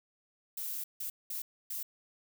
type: noise bursts at uneven times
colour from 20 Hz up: violet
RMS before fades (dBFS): -38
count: 4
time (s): 0.57-0.84 / 1-1.1 / 1.3-1.42 / 1.7-1.83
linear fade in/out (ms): 5
effects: none